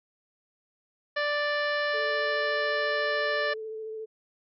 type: harmonic tone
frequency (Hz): 587.3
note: D5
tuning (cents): 0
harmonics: 1 / 2 / 3 / 4 / 5 / 6 / 7 / 8 / 9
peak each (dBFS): -29 / -34 / -29 / -41 / -40 / -45 / -41 / -48 / -45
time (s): 1.16-3.54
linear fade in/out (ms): 10
type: tone with vibrato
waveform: sine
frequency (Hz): 438.2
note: A4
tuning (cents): -7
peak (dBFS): -34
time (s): 1.93-4.06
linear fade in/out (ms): 20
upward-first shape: sine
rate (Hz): 14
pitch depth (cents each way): 17
effects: none